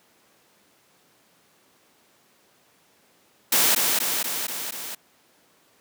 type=noise with echo; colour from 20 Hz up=white; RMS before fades=-19 dBFS; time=3.52-3.75 s; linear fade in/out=5 ms; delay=240 ms; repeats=5; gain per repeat=-3 dB; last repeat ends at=4.95 s; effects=pink hiss -60 dBFS RMS until 5.8 s + high-pass 200 Hz 12 dB/octave